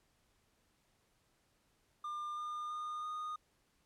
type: tone with pitch steps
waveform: triangle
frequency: 1200 / 1210.4 / 1221 / 1231.6 Hz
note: D6 / D#6 / D#6 / D#6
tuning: +37 / -48 / -33 / -18 cents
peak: -37 dBFS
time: 2.04-3.36 s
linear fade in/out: 5 ms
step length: 330 ms
effects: pink hiss -75 dBFS RMS until 3.85 s + low-pass 12000 Hz 12 dB/octave